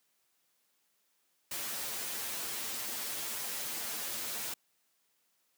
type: noise with comb filter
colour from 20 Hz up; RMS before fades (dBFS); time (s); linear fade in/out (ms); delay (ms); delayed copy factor
white; -38; 1.51-4.54; 5; 8.8; +0.8
effects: white hiss -75 dBFS RMS until 5.57 s + high-pass 150 Hz 12 dB/octave